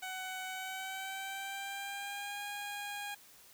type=tone with pitch glide; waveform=15% pulse; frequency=749 to 816.8 Hz; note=F#5 to G#5; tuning=+21 to -29 cents; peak=-33 dBFS; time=0.02-3.15 s; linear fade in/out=10 ms; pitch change=+150 cents; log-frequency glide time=0.47-2.45 s; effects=white hiss -59 dBFS RMS until 3.53 s